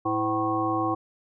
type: harmonic tone with a mistuned harmonic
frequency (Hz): 109.1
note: A2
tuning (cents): -14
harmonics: 1 / 3 / 5 / 7 / 9 / 10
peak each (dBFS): -35 / -27 / -34 / -29 / -38 / -28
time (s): 0.05-0.95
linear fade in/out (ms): 10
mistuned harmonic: 5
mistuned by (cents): -110
effects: none